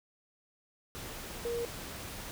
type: tone in noise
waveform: sine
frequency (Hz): 471.5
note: A#4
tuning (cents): +20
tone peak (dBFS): -32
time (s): 1.45-1.65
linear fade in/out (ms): 0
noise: pink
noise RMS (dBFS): -43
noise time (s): 0.95-2.31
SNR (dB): +8
effects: none